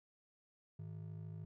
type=ring-modulated tone; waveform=triangle; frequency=131.3 Hz; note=C3; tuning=6 cents sharp; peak=-40 dBFS; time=0.79-1.45 s; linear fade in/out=2 ms; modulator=26.7 Hz; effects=none